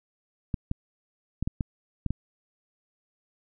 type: clicks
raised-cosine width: 5 ms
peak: -15 dBFS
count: 7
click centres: 0.542 / 0.714 / 1.426 / 1.475 / 1.608 / 2.063 / 2.106 s
effects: none